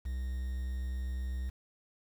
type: tone with quantisation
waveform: triangle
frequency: 64 Hz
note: C2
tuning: 38 cents flat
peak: -31 dBFS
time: 0.05-1.5 s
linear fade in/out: 10 ms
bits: 9
effects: none